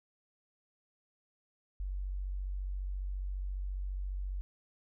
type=tone; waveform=sine; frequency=47.3 Hz; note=F#1; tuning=39 cents sharp; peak=-34 dBFS; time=1.8-4.41 s; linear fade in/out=0 ms; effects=none